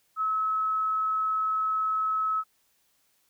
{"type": "tone", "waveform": "sine", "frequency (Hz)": 1291, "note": "E6", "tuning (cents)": -37, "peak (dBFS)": -24, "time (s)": [0.16, 2.44], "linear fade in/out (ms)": 50, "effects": ["white hiss -69 dBFS RMS until 3.29 s"]}